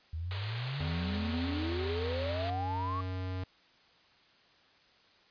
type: exponential sweep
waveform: sine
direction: up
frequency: 77.5 to 1145 Hz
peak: -34 dBFS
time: 0.13-3.01 s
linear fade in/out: 5 ms
type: band-pass noise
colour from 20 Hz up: white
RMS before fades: -44 dBFS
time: 0.31-2.5 s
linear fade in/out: 0 ms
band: 370 to 4500 Hz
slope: 96 dB/octave
type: tone with pitch glide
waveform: square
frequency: 84.5 to 92.68 Hz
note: E2 to F#2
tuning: +43 to +3 cents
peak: -35 dBFS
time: 0.8-3.44 s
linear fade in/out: 5 ms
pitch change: +160 cents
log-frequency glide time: 2.17-2.52 s
effects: white hiss -63 dBFS RMS until 5.3 s + resampled to 11025 Hz